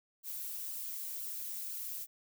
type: noise with flanger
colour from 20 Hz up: violet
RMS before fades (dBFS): -41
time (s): 0.23-2.07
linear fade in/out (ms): 50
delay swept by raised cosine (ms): 0.67 to 4.47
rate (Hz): 2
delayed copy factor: +0.55
effects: none